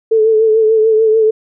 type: tone with vibrato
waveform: sine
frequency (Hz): 440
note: A4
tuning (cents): 0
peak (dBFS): -7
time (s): 0.11-1.31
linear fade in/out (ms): 10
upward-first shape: triangle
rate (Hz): 6.8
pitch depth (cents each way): 46
effects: none